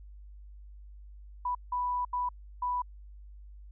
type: tone bursts at uneven times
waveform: sine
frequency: 987.8 Hz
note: B5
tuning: in tune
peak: -28 dBFS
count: 4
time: 1.45-1.55 / 1.72-2.05 / 2.13-2.29 / 2.62-2.82 s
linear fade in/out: 5 ms
effects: added 50 Hz sine -46 dBFS peak until 3.71 s